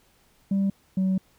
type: tone pair in turn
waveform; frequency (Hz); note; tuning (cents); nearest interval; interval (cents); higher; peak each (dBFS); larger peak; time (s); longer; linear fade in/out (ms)
sine; 196 / 188.95; G3 / F#3; 0 / +37; minor second; 63; first; -18; neither; 0.51-0.7 / 0.97-1.18; second; 5
effects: tanh soft clip ceiling -19 dBFS + pink hiss -62 dBFS RMS until 1.38 s